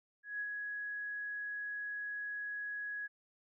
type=tone with ADSR envelope; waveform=sine; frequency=1671 Hz; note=G#6; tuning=10 cents sharp; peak=-35 dBFS; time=0.23-3.08 s; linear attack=170 ms; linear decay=62 ms; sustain=-3 dB; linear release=25 ms; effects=none